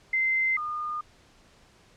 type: tone pair in turn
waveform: sine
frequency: 2074 / 1218.3 Hz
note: C7 / D#6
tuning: -16 / -37 cents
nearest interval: major sixth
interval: 921 cents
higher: first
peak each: -22 / -29 dBFS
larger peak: first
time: 0.13-0.57 / 0.57-1.01 s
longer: neither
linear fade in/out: 5 ms
effects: pink hiss -58 dBFS RMS until 1.96 s + low-pass 7000 Hz 12 dB/octave